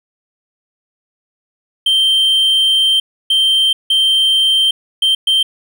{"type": "tone bursts at uneven times", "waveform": "triangle", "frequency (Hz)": 3136, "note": "G7", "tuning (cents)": 0, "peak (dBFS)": -8, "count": 5, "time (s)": [[1.86, 3], [3.3, 3.73], [3.9, 4.71], [5.02, 5.15], [5.27, 5.43]], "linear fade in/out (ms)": 5, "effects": []}